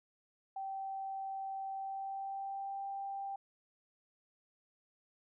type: tone with pitch glide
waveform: sine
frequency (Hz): 776 to 788.2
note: G5 to G5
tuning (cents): -18 to +9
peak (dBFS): -38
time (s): 0.56-3.36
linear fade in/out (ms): 5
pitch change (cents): +27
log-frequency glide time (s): 1.73-2.84
effects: none